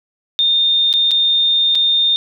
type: tone with dropouts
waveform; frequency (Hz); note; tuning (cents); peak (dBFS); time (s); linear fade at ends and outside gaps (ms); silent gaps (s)
sine; 3639; A#7; -42; -11; 0.39-2.16; 0; 0.928-0.938 / 1.109-1.115 / 1.75-1.754
effects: none